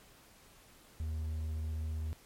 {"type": "tone", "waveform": "triangle", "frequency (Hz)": 78.5, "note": "D#2", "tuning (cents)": 16, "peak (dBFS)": -32, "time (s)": [1, 2.13], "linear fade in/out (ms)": 0, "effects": ["pink hiss -60 dBFS RMS until 2.25 s", "MP3 64 kbps"]}